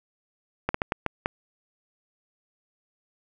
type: slowing click train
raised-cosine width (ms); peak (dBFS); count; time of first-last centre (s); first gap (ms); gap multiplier
0.5; -9; 6; 0.69-1.259; 54; 1.38
effects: none

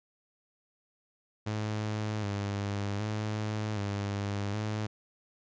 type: tone with vibrato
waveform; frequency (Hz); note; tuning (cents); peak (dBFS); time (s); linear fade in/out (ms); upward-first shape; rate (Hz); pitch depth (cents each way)
sawtooth; 103.83; G#2; 0; -27; 1.46-4.87; 10; square; 0.65; 49
effects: resampled to 16000 Hz

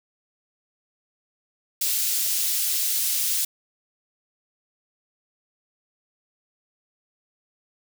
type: high-pass noise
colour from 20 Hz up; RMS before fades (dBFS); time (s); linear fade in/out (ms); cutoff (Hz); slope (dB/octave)
white; -24; 1.81-3.45; 5; 3700; 12
effects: none

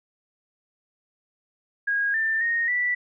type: tone with pitch steps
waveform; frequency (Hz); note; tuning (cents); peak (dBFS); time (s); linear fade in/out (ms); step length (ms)
sine; 1638 / 1785 / 1858 / 1965; G#6 / A6 / A#6 / B6; -24 / +24 / -6 / -9; -21; 1.87-2.95; 10; 270
effects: none

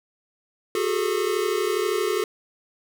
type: tone cluster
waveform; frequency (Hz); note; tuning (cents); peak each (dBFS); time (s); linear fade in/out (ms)
square; 364.5 / 406.6 / 439; F#4 / G#4 / A4; -26 / -37 / -4; -27; 0.75-2.24; 2
effects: none

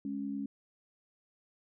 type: tone pair together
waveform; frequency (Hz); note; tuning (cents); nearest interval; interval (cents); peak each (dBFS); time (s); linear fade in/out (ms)
sine; 207.7 / 277.2; G#3 / C#4; 0 / 0; perfect fourth; 500; -38 / -36; 0.05-0.46; 2
effects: none

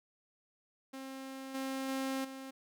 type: tone with level steps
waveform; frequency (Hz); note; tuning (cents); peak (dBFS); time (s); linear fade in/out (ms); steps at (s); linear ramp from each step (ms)
sawtooth; 266.7; C4; +33; -39 / -32 / -30 / -40; 0.93-2.51; 10; 1.54 / 1.88 / 2.24; 10
effects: none

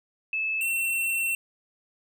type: tone pair in turn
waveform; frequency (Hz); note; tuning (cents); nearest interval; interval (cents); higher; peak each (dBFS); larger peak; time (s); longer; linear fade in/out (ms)
sine / square; 2610 / 2706; E7 / E7; -18 / +45; minor second; 63; second; -25 / -25; neither; 0.33-0.61 / 0.61-1.35; second; 2
effects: none

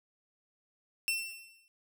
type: tone with exponential decay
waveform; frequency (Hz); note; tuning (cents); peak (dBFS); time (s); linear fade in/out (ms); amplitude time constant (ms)
sawtooth; 2698; E7; +40; -24; 1.08-1.68; 0; 130
effects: none

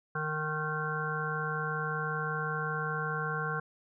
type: harmonic tone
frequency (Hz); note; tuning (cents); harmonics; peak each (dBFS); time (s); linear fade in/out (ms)
154.2; D#3; -15; 1 / 3 / 5 / 7 / 9 / 10; -36 / -39 / -42 / -38 / -37 / -37; 0.15-3.6; 5
effects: none

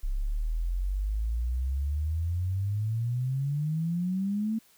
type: exponential sweep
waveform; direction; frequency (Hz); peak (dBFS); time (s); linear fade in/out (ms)
sine; up; 32.66 to 225.7; -26; 0.03-4.59; 10
effects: white hiss -61 dBFS RMS until 4.77 s

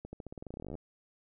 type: accelerating click train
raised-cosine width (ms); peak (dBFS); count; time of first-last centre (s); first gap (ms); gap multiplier
2; -29; 21; 0.05-0.753; 80; 0.9
effects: none

